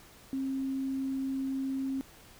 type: tone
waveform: sine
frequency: 267.7 Hz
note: C4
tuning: 40 cents sharp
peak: -30 dBFS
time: 0.33-2.01 s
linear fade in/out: 0 ms
effects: pink hiss -55 dBFS RMS until 2.39 s